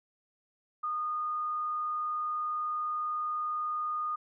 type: tone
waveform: sine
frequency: 1227 Hz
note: D#6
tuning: 25 cents flat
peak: -30 dBFS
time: 0.83-4.16 s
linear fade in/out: 10 ms
effects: none